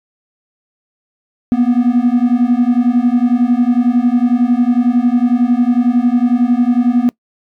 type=beating tone pair; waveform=triangle; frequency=237.9 / 248.9 Hz; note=A#3 / B3; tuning=+35 / +14 cents; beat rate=11 Hz; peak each=-10 dBFS; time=1.52-7.09 s; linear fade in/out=0 ms; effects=noise-tail reverb RT60 0.1 s tail -23 dB re dry + tanh soft clip ceiling 0 dBFS